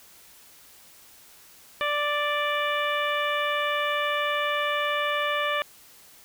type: harmonic tone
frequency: 587.3 Hz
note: D5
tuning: in tune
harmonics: 1 / 2 / 3 / 4 / 5 / 6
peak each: -29 / -28 / -30 / -32 / -34 / -37 dBFS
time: 1.81-5.62 s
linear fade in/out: 0 ms
effects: white hiss -52 dBFS RMS until 6.24 s